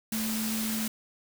sine tone in noise, 220 Hz, A3, in tune, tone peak -30 dBFS, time 0.12-0.88 s, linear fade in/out 5 ms, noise white, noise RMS -34 dBFS, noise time 0.12-0.88 s, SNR +1 dB, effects none

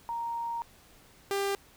sine / sawtooth tone pair in turn, 932.3 / 397.1 Hz, A#5 / G4, 0 / +22 cents, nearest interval octave + minor third, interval 1478 cents, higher first, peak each -31 / -24 dBFS, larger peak second, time 0.09-0.62 / 1.31-1.55 s, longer first, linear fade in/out 0 ms, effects pink hiss -58 dBFS RMS until 1.76 s

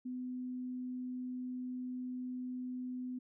sine tone, 251.9 Hz, B3, 34 cents sharp, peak -38 dBFS, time 0.05-3.19 s, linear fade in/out 10 ms, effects none

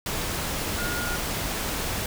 sine tone in noise, 1427 Hz, F6, 37 cents sharp, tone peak -31 dBFS, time 0.78-1.16 s, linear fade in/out 2 ms, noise pink, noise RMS -29 dBFS, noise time 0.06-2.06 s, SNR -5 dB, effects none

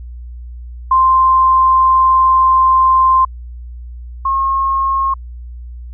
sine tone pair in turn, 1046.5 / 1079.7 Hz, C6 / C#6, 0 / -46 cents, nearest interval minor second, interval 54 cents, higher second, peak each -7 / -12 dBFS, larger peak first, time 0.91-3.25 / 4.25-5.14 s, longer first, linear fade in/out 5 ms, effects added 60 Hz sine -27 dBFS peak until 5.93 s

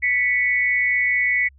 sine tone pair together, 1975.5 / 2220 Hz, B6 / C#7, 0 / +2 cents, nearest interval major second, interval 202 cents, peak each -19 / -20 dBFS, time 0.02-1.49 s, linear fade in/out 20 ms, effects added 68 Hz sine -48 dBFS peak until 1.58 s

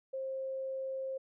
sine tone, 531 Hz, C5, 25 cents sharp, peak -35 dBFS, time 0.13-1.18 s, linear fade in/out 10 ms, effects none

